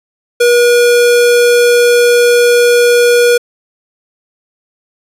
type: tone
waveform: square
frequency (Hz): 481.3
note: B4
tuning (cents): -45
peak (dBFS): -6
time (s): 0.4-3.38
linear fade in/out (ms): 10
effects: resampled to 32000 Hz + 8-bit